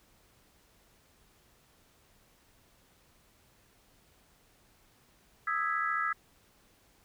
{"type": "chord", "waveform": "sine", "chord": "E major seventh", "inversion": "third", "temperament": "equal", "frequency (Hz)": [1244.5, 1318.5, 1661.2, 1975.5], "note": ["D#6", "E6", "G#6", "B6"], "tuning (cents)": [0, 0, 0, 0], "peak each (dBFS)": [-35, -32, -34, -37], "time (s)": [5.47, 6.13], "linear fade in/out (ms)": 5, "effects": ["pink hiss -65 dBFS RMS until 7.04 s"]}